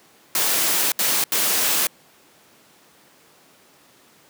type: noise bursts at uneven times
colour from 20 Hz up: white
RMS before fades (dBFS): -20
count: 3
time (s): 0.35-0.92 / 0.99-1.24 / 1.32-1.87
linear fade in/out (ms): 2
effects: pink hiss -53 dBFS RMS until 4.29 s + high-pass 200 Hz 12 dB/octave